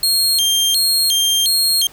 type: tone with vibrato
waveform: sawtooth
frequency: 3682 Hz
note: A#7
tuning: 22 cents flat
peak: -10 dBFS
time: 0.03-1.87 s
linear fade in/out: 2 ms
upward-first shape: square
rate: 1.4 Hz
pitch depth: 250 cents each way
effects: pink hiss -43 dBFS RMS until 1.92 s